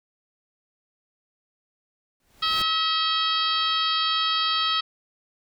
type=noise with exponential growth; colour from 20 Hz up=pink; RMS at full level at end=-33 dBFS; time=2.2-2.62 s; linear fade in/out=1 ms; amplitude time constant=91 ms
type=harmonic tone; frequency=643 Hz; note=E5; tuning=43 cents flat; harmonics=2 / 3 / 4 / 5 / 6 / 7 / 8; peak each=-25 / -34 / -35 / -26 / -29 / -30 / -36 dBFS; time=2.42-4.81 s; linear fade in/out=10 ms
effects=none